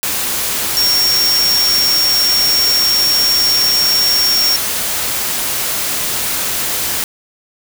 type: tone in noise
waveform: sine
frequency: 5530 Hz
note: F8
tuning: 18 cents flat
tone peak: -11 dBFS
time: 0.77-4.56 s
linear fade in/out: 0 ms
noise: white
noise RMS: -18 dBFS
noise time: 0.03-7.04 s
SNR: +4 dB
effects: none